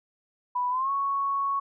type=tone with pitch glide; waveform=sine; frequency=987.8 to 1108.8 Hz; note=B5 to C#6; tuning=0 to 0 cents; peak=-24 dBFS; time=0.55-1.6 s; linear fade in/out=10 ms; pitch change=+200 cents; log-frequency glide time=0.7-0.91 s; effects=none